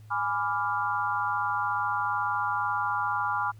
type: chord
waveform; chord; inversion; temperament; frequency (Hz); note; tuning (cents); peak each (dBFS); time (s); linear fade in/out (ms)
sine; G# diminished seventh; none; equal with one note detuned; 830.6 / 992.9 / 1174.7 / 1396.9; G#5 / B5 / D6 / F6; 0 / +9 / 0 / 0; -31; 0.1-3.52; 20
effects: added 107 Hz sine -46 dBFS peak until 3.59 s + pink hiss -64 dBFS RMS until 3.59 s